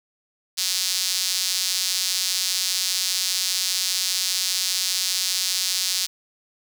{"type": "tone with high-pass filter", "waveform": "sawtooth", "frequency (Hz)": 185, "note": "F#3", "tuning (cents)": 0, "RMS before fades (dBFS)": -24, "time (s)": [0.57, 6.07], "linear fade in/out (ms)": 20, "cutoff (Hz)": 4600, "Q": 1.9, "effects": []}